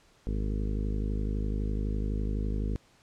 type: harmonic tone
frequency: 51.91 Hz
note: G#1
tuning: in tune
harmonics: 1 / 2 / 3 / 4 / 5 / 6 / 7 / 8 / 9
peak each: -29 / -36 / -41 / -38 / -41 / -45 / -47 / -45 / -47 dBFS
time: 0.27-2.76 s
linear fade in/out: 0 ms
effects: pink hiss -62 dBFS RMS until 3.02 s + low-pass 8000 Hz 12 dB/octave